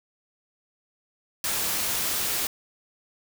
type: noise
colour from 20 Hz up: white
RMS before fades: -27 dBFS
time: 1.44-2.47 s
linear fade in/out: 2 ms
effects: none